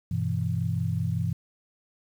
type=chord; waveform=sine; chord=E minor; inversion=first; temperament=equal; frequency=98 / 123.47 / 164.81 Hz; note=G2 / B2 / E3; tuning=0 / 0 / 0 cents; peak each=-29 dBFS; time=0.11-1.33 s; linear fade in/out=5 ms; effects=9-bit